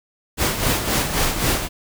pink noise with tremolo, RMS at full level -18 dBFS, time 0.37-1.69 s, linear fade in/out 50 ms, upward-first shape sine, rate 3.8 Hz, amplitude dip 60%, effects none

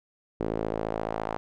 sawtooth tone with band-pass filter sweep, 54.5 Hz, A1, 16 cents flat, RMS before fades -31 dBFS, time 0.4-1.37 s, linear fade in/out 0 ms, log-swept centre 400 to 830 Hz, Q 1.6, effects none

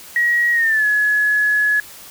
sine tone with pitch glide, 1903 to 1695.4 Hz, A#6 to G#6, +35 to +35 cents, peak -13 dBFS, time 0.16-1.8 s, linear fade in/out 2 ms, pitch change -200 cents, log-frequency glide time 0.52-0.86 s, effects white hiss -39 dBFS RMS until 2.1 s

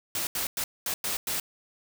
white noise bursts at uneven times, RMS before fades -30 dBFS, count 6, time 0.15-0.27 / 0.35-0.47 / 0.57-0.64 / 0.86-0.94 / 1.04-1.17 / 1.27-1.4 s, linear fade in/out 2 ms, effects none

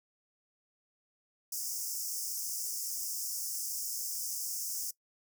pink high-pass noise, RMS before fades -37 dBFS, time 1.52-4.91 s, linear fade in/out 5 ms, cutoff 5100 Hz, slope 96 dB/octave, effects noise-tail reverb RT60 0.1 s tail -20 dB re dry

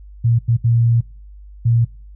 sine tone bursts at uneven times, 116.8 Hz, A#2, 4 cents sharp, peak -11 dBFS, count 4, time 0.24-0.39 / 0.48-0.57 / 0.64-1.01 / 1.65-1.85 s, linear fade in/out 10 ms, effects noise-tail reverb RT60 0.4 s tail -23 dB re dry + added 50 Hz sine -36 dBFS peak until 2.15 s

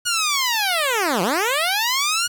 10% pulse linear two-way sweep, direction down then up, 1459 to 163.5 to 1459 Hz, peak -10 dBFS, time 0.05-2.28 s, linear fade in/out 20 ms, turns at 1.22 s, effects 7-bit

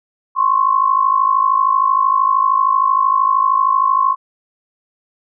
sine tone pair together, 1046.5 / 1099.5 Hz, C6 / C#6, 0 / -14 cents, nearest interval minor second, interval 86 cents, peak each -14 dBFS, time 0.35-4.16 s, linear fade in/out 50 ms, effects none

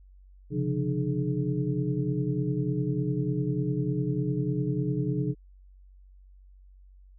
sine tone cluster, 131.3 / 141.3 / 174.6 / 302.3 / 422.6 Hz, C3 / C#3 / F3 / D#4 / G#4, +6 / +34 / 0 / -50 / +30 cents, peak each -30 / -31 / -32 / -32 / -35 dBFS, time 0.5-5.35 s, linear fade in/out 50 ms, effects added 47 Hz sine -50 dBFS peak until 7.18 s

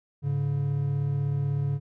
triangle tone pair together, 105.34 / 141.6 Hz, G#2 / C#3, +25 / +37 cents, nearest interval perfect fourth, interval 512 cents, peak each -29 / -23 dBFS, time 0.22-1.8 s, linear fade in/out 50 ms, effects none

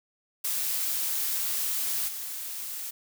blue noise with level steps, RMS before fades -29 / -36 dBFS, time 0.44-2.91 s, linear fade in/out 10 ms, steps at 2.07 s, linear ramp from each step 20 ms, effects none

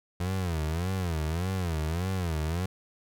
30% pulse tone with vibrato, 85.6 Hz, F2, 34 cents flat, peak -25 dBFS, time 0.2-2.66 s, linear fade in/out 5 ms, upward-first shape sine, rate 1.7 Hz, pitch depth 190 cents each way, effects none

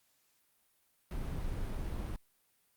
brown noise, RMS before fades -37 dBFS, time 1.11-2.16 s, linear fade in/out 0 ms, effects white hiss -73 dBFS RMS until 2.76 s + Opus 48 kbps

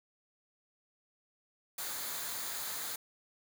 white noise with comb filter, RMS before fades -39 dBFS, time 1.78-2.96 s, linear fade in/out 5 ms, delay 0.36 ms, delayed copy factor -0.5, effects none

